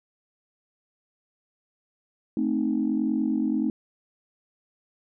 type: chord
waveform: sine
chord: A diminished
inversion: none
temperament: equal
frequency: 220 / 261.6 / 311.1 Hz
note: A3 / C4 / Eb4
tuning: 0 / 0 / 0 cents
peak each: -26 dBFS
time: 2.37-3.7 s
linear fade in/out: 2 ms
effects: tanh soft clip ceiling -14 dBFS